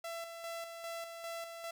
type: tone with tremolo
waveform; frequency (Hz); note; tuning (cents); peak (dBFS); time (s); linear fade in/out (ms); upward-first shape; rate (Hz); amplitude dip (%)
sawtooth; 670; E5; +28; -36; 0.04-1.71; 5; square; 2.5; 45
effects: none